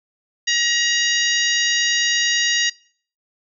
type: harmonic tone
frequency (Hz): 949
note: A#5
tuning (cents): +31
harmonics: 2 / 3 / 4 / 5 / 6 / 7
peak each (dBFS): -21 / -23 / -24 / -25 / -26 / -26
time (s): 0.47-2.7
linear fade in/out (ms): 10
effects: noise-tail reverb RT60 0.5 s tail -22 dB re dry